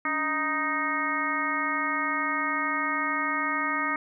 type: harmonic tone with a mistuned harmonic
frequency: 311.1 Hz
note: D#4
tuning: in tune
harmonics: 1 / 2 / 3 / 4 / 5 / 6 / 7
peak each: -34 / -40 / -35 / -29 / -37 / -31 / -32 dBFS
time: 0.05-3.96 s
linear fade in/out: 2 ms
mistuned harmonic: 1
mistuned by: -140 cents
effects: none